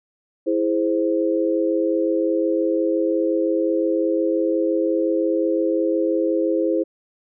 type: chord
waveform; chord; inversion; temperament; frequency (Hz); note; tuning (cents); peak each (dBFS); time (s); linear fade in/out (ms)
sine; E augmented; none; equal; 329.6 / 415.3 / 523.3; E4 / G#4 / B#4; 0 / 0 / 0; -20 / -24 / -22; 0.46-6.84; 20
effects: none